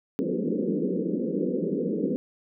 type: band-pass noise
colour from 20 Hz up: pink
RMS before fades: -27 dBFS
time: 0.19-2.16 s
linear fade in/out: 0 ms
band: 170 to 520 Hz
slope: 96 dB/octave
effects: none